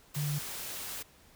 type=tone in noise; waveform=sine; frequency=146.83 Hz; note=D3; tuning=in tune; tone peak=-30 dBFS; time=0.16-0.39 s; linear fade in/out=10 ms; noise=white; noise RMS=-40 dBFS; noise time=0.14-1.03 s; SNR=+7 dB; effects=pink hiss -60 dBFS RMS until 1.35 s